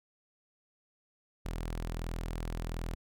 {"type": "tone", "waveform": "sawtooth", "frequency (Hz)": 41.38, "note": "E1", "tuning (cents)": 7, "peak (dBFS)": -31, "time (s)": [1.45, 2.95], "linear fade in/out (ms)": 10, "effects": []}